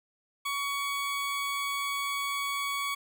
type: tone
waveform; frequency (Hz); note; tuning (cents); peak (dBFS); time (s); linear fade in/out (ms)
20% pulse; 1124; C#6; +24; -25; 0.45-2.95; 10
effects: none